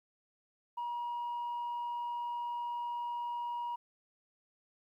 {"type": "tone", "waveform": "sine", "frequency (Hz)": 956, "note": "A#5", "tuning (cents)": 43, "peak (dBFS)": -33, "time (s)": [0.77, 3.76], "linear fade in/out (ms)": 10, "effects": ["tanh soft clip ceiling -33 dBFS", "12-bit"]}